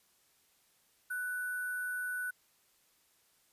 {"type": "tone with sample-and-hold", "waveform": "sine", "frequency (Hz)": 1487, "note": "F#6", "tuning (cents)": 8, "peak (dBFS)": -34, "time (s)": [1.1, 2.31], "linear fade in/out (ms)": 10, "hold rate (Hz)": 11025, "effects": ["white hiss -70 dBFS RMS until 3.52 s", "resampled to 32000 Hz"]}